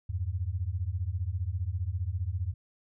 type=beating tone pair; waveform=sine; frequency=83.1 / 98.1 Hz; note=E2 / G2; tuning=+15 / +2 cents; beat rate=15 Hz; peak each=-32 / -32 dBFS; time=0.09-2.54 s; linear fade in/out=10 ms; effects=none